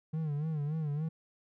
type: tone with vibrato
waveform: triangle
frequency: 152.1 Hz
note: D#3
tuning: 39 cents flat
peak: -29 dBFS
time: 0.13-1.09 s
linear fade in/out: 10 ms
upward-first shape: sine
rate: 3.5 Hz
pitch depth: 100 cents each way
effects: none